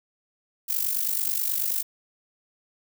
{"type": "noise with amplitude modulation", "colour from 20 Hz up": "violet", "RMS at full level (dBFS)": -23, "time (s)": [0.68, 1.83], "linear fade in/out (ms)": 20, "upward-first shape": "sine", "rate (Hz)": 49.2, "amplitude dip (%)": 75, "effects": []}